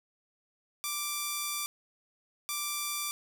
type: tone bursts at uneven times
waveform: 5% pulse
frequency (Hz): 1174.7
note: D6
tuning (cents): 0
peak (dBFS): -20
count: 2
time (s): 0.84-1.66 / 2.49-3.11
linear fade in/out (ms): 0
effects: none